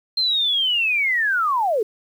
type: linear sweep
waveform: sine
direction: down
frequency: 4186 to 394.8 Hz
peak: -17 dBFS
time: 0.17-1.83 s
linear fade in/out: 5 ms
effects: 8-bit